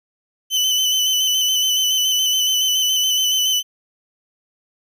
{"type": "tone with vibrato", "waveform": "30% pulse", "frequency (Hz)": 3023, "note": "F#7", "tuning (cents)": 36, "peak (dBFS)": -13, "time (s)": [0.5, 3.63], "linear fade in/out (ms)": 50, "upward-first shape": "square", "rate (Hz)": 7.1, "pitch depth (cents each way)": 25, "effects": []}